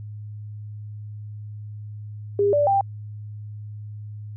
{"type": "tone with pitch steps", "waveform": "sine", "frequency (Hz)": [404.6, 583, 789], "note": ["G#4", "D5", "G5"], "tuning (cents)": [-45, -13, 11], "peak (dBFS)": -16, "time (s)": [2.39, 2.81], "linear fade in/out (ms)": 2, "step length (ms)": 140, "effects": ["added 105 Hz sine -33 dBFS peak until 4.36 s"]}